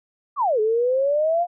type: exponential two-way sweep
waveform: sine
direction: down then up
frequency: 1223 to 421.8 to 715 Hz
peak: -17 dBFS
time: 0.36-1.47 s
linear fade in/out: 50 ms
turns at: 0.6 s
effects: none